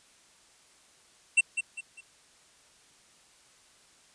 square tone with echo, 2705 Hz, E7, 44 cents sharp, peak -18 dBFS, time 1.37-1.41 s, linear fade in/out 10 ms, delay 200 ms, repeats 3, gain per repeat -9 dB, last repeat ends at 2.01 s, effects white hiss -60 dBFS RMS until 4.14 s + resampled to 22050 Hz

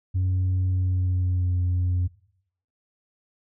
sine tone with pitch glide, 92.5 to 89.76 Hz, F#2 to F2, 0 to +48 cents, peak -18 dBFS, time 0.14-2.08 s, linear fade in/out 20 ms, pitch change -52 cents, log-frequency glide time 0.71-1.61 s, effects noise-tail reverb RT60 0.7 s tail -21 dB re dry + tanh soft clip ceiling -19 dBFS

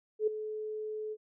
sine tone with ADSR envelope, 430 Hz, A4, 40 cents flat, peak -23 dBFS, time 0.19-1.17 s, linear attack 82 ms, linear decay 8 ms, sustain -12 dB, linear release 49 ms, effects none

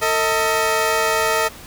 15% pulse tone pair together, 449.4 / 633.7 Hz, A4 / D#5, +37 / +32 cents, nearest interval tritone, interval 595 cents, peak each -13 dBFS, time 0.01-1.49 s, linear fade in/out 20 ms, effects pink hiss -39 dBFS RMS until 1.66 s

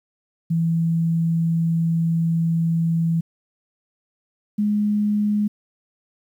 sine tone pair in turn, 165.4 / 208.4 Hz, E3 / G#3, +6 / +6 cents, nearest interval major third, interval 400 cents, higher second, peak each -17 dBFS, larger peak neither, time 0.5-3.21 / 4.58-5.48 s, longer first, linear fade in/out 10 ms, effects 9-bit

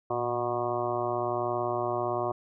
harmonic tone with a mistuned harmonic, 121.2 Hz, B2, 32 cents flat, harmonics 1 / 2 / 3 / 4 / 5 / 6 / 7 / 8 / 9 / 10, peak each -39 / -44 / -32 / -44 / -33 / -33 / -44 / -38 / -35 / -43 dBFS, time 0.1-2.32 s, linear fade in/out 5 ms, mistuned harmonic 1, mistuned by -84 cents, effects none

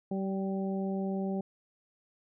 harmonic tone with a mistuned harmonic, 192.7 Hz, G3, 29 cents flat, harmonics 1 / 2 / 3 / 4, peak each -31 / -37 / -41 / -43 dBFS, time 0.11-1.41 s, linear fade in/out 5 ms, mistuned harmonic 4, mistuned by +16 cents, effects none

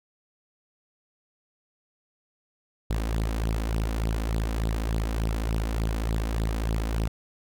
sawtooth tone with flanger, 55 Hz, A1, in tune, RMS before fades -27 dBFS, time 2.9-7.08 s, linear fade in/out 5 ms, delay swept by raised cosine 0.22 to 4.02 ms, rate 3.4 Hz, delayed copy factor +0.65, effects none

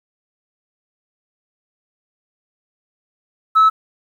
sine tone, 1300 Hz, E6, 24 cents flat, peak -6 dBFS, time 3.55-3.7 s, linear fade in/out 20 ms, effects tanh soft clip ceiling -6 dBFS + 8-bit

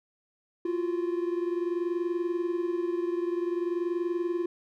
triangle tone pair together, 344.2 / 364.7 Hz, F4 / F#4, -25 / -25 cents, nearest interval minor second, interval 100 cents, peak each -26 / -31 dBFS, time 0.65-4.46 s, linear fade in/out 5 ms, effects none

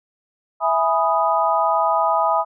sine chord, E major seventh, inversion none, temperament equal, 659.3 / 830.6 / 987.8 / 1244.5 Hz, E5 / G#5 / B5 / D#6, 0 / 0 / 0 / 0 cents, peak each -21 dBFS, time 0.6-2.45 s, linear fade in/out 50 ms, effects none

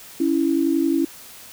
sine tone pair together, 278.5 / 329.6 Hz, C#4 / E4, +8 / 0 cents, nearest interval minor third, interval 292 cents, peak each -20 / -19 dBFS, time 0.2-1.05 s, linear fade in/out 5 ms, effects white hiss -42 dBFS RMS until 1.52 s

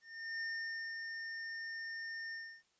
square tone with ADSR envelope, 1817 Hz, A#6, 45 cents flat, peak -38 dBFS, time 0.01-2.63 s, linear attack 400 ms, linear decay 530 ms, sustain -4 dB, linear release 300 ms, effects white hiss -75 dBFS RMS until 2.79 s + resampled to 16000 Hz

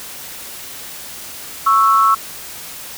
sine tone pair together, 1104.4 / 1321 Hz, C#6 / E6, -7 / +3 cents, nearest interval minor third, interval 310 cents, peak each -12 dBFS, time 1.66-2.15 s, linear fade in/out 10 ms, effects white hiss -32 dBFS RMS until 2.97 s

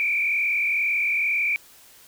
sine tone with frequency modulation, 2349 Hz, D7, in tune, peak -20 dBFS, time 0-1.56 s, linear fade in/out 0 ms, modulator 42.2 Hz, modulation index 2.1, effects white hiss -51 dBFS RMS until 2.07 s

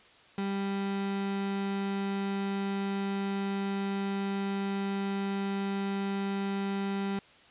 35% pulse tone, 197.1 Hz, G3, 10 cents sharp, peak -28 dBFS, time 0.38-7.19 s, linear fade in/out 2 ms, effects white hiss -57 dBFS RMS until 7.5 s + resampled to 8000 Hz

